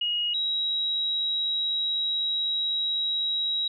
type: tone pair in turn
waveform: sine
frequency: 2883 / 3848 Hz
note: F#7 / B7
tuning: -46 / -46 cents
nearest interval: perfect fourth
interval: 500 cents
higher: second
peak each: -24 dBFS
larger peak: neither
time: 0.01-0.34 / 0.34-3.68 s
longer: second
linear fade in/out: 5 ms
effects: none